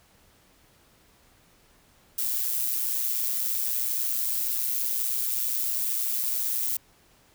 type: noise with amplitude modulation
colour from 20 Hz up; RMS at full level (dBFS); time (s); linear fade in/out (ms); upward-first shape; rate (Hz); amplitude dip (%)
violet; -25; 2.18-6.77; 5; sine; 122; 55
effects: pink hiss -60 dBFS RMS until 7.34 s